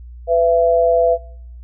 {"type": "tone pair together", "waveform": "sine", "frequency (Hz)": [501, 672], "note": ["B4", "E5"], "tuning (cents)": [25, 33], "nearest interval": "perfect fourth", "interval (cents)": 508, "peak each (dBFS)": -14, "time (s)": [0.27, 1.18], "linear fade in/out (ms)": 50, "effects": ["noise-tail reverb RT60 0.7 s tail -25 dB re dry", "added 60 Hz sine -33 dBFS peak until 1.63 s"]}